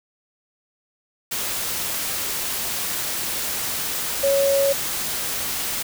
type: tone in noise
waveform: sine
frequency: 554.4 Hz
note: C#5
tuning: in tune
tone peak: -16 dBFS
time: 4.23-4.73 s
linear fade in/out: 10 ms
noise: white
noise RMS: -26 dBFS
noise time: 1.31-5.83 s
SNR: +7 dB
effects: none